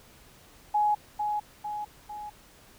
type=tone with echo; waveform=sine; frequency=838 Hz; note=G#5; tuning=15 cents sharp; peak=-21 dBFS; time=0.74-0.95 s; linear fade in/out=10 ms; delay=450 ms; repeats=3; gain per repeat=-5 dB; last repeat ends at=2.3 s; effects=pink hiss -55 dBFS RMS until 2.78 s